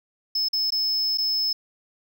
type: tone with dropouts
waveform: triangle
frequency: 5220 Hz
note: E8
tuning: 18 cents flat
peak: -20 dBFS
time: 0.35-1.53 s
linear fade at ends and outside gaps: 5 ms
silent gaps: 0.486-0.531 / 0.705-0.721 / 1.175-1.182 s
effects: none